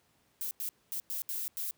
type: noise bursts at uneven times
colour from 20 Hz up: violet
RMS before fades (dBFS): -36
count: 6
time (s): 0.41-0.51 / 0.6-0.69 / 0.92-1 / 1.1-1.22 / 1.29-1.48 / 1.57-1.71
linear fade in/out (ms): 0
effects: pink hiss -70 dBFS RMS until 1.77 s + high-pass 80 Hz 12 dB/octave